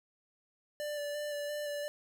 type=tone with vibrato; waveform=square; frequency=587 Hz; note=D5; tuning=1 cent flat; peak=-36 dBFS; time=0.8-1.88 s; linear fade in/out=0 ms; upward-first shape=square; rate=2.9 Hz; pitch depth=15 cents each way; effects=none